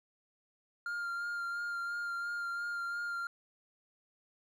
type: tone with vibrato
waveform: triangle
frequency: 1400 Hz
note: F6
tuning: 4 cents sharp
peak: -33 dBFS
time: 0.86-3.27 s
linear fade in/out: 2 ms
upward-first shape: sine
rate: 2.9 Hz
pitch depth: 18 cents each way
effects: none